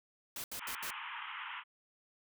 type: noise bursts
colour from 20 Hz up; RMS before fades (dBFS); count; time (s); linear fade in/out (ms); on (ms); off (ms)
white; -42; 4; 0.36-0.905; 2; 80; 75
type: band-pass noise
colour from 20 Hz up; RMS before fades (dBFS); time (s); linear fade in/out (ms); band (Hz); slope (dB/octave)
pink; -44; 0.58-1.64; 50; 870 to 3200; 96
effects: none